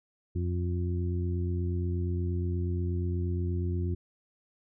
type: harmonic tone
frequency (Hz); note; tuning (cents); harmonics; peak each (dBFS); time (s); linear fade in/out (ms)
88.4; F2; +22; 1 / 2 / 3 / 4; -28 / -37 / -41 / -38; 0.35-3.95; 10
effects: none